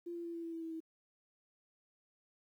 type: tone with pitch steps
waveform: sine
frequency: 344.8 / 341.6 / 338.5 / 335.4 / 332.3 / 329.2 / 326.2 / 323.2 Hz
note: F4 / F4 / E4 / E4 / E4 / E4 / E4 / E4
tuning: -22 / -38 / +46 / +30 / +14 / -2 / -18 / -34 cents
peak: -40 dBFS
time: 0.06-0.804 s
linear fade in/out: 10 ms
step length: 93 ms
effects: 12-bit